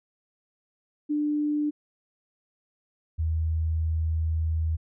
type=tone pair in turn; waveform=sine; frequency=297.2 / 80.23 Hz; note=D4 / E2; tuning=+21 / -46 cents; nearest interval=octave + major seventh; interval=2267 cents; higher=first; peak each=-23 dBFS; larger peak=neither; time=1.09-1.71 / 3.18-4.77 s; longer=second; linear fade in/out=20 ms; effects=none